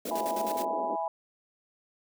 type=band-pass noise; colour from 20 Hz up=white; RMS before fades=-37 dBFS; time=0.05-0.96 s; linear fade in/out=5 ms; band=200 to 700 Hz; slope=96 dB/octave
type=noise with tremolo; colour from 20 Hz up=white; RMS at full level=-40 dBFS; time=0.05-0.65 s; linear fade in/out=5 ms; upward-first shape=square; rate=9.6 Hz; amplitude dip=75%
type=chord; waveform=sine; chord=E major; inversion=none; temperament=equal; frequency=659.3 / 830.6 / 987.8 Hz; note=E5 / G#5 / B5; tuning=0 / 0 / 0 cents; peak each=-33 / -32 / -35 dBFS; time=0.11-1.08 s; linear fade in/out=2 ms
effects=none